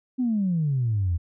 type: exponential sweep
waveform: sine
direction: down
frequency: 261.6 to 81.1 Hz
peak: -20 dBFS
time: 0.18-1.18 s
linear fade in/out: 20 ms
effects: tanh soft clip ceiling -16 dBFS